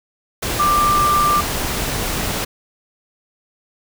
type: tone in noise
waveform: sine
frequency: 1184 Hz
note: D6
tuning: 14 cents sharp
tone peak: -13 dBFS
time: 0.59-1.41 s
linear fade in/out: 10 ms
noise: pink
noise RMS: -22 dBFS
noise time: 0.42-2.45 s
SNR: +6 dB
effects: none